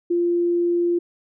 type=tone; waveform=sine; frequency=346.5 Hz; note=F4; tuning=14 cents flat; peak=-17 dBFS; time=0.1-0.99 s; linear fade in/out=10 ms; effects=none